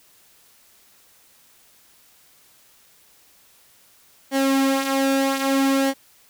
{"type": "tone with flanger", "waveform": "sawtooth", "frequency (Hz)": 271.1, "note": "C#4", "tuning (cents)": -38, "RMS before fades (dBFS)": -20, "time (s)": [4.31, 5.94], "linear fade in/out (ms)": 50, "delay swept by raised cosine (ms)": [0.78, 4.68], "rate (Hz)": 0.62, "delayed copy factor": -0.55, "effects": ["white hiss -55 dBFS RMS until 6.29 s"]}